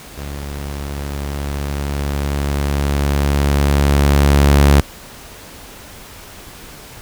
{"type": "tone with level ramp", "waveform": "sawtooth", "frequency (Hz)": 71, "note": "C#2", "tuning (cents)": 42, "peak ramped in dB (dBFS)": [-22, -3], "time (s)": [0.17, 4.81], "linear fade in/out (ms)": 10, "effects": ["pink hiss -37 dBFS RMS until 7.01 s"]}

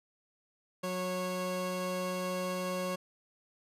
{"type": "tone pair together", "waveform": "30% pulse", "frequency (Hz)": [182.54, 550], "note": ["F#3", "C#5"], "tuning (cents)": [-23, -14], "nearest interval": "octave + perfect fifth", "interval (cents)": 1909, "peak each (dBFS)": [-34, -32], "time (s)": [0.83, 2.96], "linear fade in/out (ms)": 10, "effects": ["resampled to 32000 Hz"]}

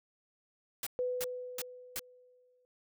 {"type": "noise bursts", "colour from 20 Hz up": "white", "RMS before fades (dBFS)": -37, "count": 4, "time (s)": [0.83, 1.994], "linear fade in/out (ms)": 2, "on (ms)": 36, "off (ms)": 340}
{"type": "tone with exponential decay", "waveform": "sine", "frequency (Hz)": 499.1, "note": "B4", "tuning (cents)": 18, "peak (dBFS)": -29, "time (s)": [0.99, 2.65], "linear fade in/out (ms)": 0, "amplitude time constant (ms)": 360}
{"effects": []}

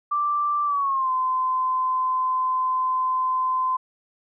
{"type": "tone with pitch glide", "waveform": "sine", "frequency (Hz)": [1174.7, 1028.6], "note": ["D6", "C6"], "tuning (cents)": [0, -30], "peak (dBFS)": -20, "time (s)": [0.11, 3.77], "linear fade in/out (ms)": 10, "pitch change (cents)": -230, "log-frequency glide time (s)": [0.65, 1.11], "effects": []}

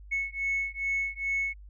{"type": "beating tone pair", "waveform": "sine", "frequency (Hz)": [2200, 2202.4], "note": ["C#7", "C#7"], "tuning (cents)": [-14, -12], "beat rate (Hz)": 2.4, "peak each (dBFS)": -30, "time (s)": [0.11, 1.54], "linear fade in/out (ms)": 20, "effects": ["tanh soft clip ceiling -22 dBFS", "added 50 Hz sine -45 dBFS peak until 1.69 s"]}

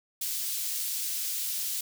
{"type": "high-pass noise", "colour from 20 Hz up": "white", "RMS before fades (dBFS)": -32, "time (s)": [0.21, 1.81], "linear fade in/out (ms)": 5, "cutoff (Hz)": 3700, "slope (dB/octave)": 12, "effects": []}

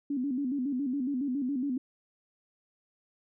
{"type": "tone with vibrato", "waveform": "sine", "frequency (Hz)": 267.2, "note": "C4", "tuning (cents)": 36, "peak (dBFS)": -28, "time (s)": [0.1, 1.78], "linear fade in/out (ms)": 5, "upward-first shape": "square", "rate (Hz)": 7.2, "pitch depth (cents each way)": 110, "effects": []}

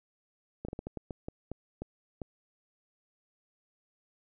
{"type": "slowing click train", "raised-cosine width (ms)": 2, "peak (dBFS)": -24, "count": 11, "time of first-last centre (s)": [0.65, 2.218], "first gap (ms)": 35, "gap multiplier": 1.31, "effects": []}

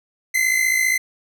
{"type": "tone pair together", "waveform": "45% pulse", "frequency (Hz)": [2038, 2093], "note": ["C7", "C7"], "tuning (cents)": [-46, 0], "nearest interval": "unison", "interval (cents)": 46, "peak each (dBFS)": [-18, -21], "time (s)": [0.34, 0.98], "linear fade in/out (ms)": 10, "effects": []}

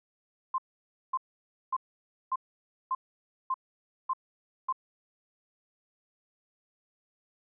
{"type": "tone bursts", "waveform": "sine", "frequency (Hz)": 1046.5, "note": "C6", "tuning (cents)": 0, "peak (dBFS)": -26, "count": 8, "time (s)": [0.54, 4.726], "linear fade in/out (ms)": 5, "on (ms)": 42, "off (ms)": 550, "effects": []}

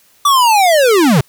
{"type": "linear sweep", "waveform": "square", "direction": "down", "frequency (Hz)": [1174.7, 117.8], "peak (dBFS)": -8, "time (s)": [0.25, 1.21], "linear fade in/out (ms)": 5, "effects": ["white hiss -51 dBFS RMS until 1.28 s"]}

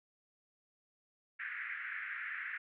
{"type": "band-pass noise", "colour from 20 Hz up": "white", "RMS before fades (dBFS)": -42, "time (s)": [1.39, 2.58], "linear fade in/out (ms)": 10, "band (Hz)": [1500, 2100], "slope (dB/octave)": 48, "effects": []}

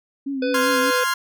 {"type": "tone with vibrato", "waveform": "sine", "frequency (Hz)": 270, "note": "C#4", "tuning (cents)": -45, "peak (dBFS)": -23, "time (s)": [0.26, 0.91], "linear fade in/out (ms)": 10, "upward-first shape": "triangle", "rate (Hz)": 5.1, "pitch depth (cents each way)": 70}
{"type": "harmonic tone", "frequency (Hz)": 499.3, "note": "B4", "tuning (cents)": 19, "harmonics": [1, 3, 5, 7, 9, 10], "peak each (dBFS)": [-21, -31, -35, -38, -40, -41], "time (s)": [0.42, 1.04], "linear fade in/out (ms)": 5}
{"type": "chord", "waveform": "40% pulse", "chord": "F minor", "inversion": "second", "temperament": "equal", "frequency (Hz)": [1046.5, 1396.9, 1661.2], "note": ["C6", "F6", "Ab6"], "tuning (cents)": [0, 0, 0], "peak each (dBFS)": [-22, -23, -25], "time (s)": [0.54, 1.14], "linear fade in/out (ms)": 5}
{"effects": []}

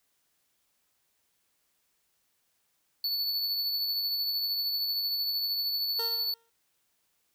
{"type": "tone with tremolo", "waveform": "square", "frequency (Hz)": 4451, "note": "C#8", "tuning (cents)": 6, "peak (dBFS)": -27, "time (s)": [3.04, 6.34], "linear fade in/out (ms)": 2, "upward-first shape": "triangle", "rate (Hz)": 13, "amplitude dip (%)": 35}
{"type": "tone with exponential decay", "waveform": "20% pulse", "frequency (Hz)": 460, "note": "A#4", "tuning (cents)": -23, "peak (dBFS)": -29, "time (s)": [5.99, 6.5], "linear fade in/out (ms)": 5, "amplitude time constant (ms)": 110}
{"effects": ["white hiss -74 dBFS RMS until 7.34 s"]}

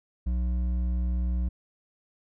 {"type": "tone with hard clipping", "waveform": "sine", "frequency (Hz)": 61, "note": "B1", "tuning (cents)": -21, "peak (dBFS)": -26, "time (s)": [0.26, 1.49], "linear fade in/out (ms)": 10, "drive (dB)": 7, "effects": []}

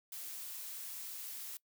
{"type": "noise", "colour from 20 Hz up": "blue", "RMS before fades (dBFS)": -45, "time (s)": [0.12, 1.57], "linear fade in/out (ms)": 2, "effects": ["noise-tail reverb RT60 0.1 s tail -22 dB re dry"]}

